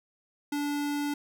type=tone; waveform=square; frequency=290 Hz; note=D4; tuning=22 cents flat; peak=-29 dBFS; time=0.52-1.14 s; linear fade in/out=5 ms; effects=none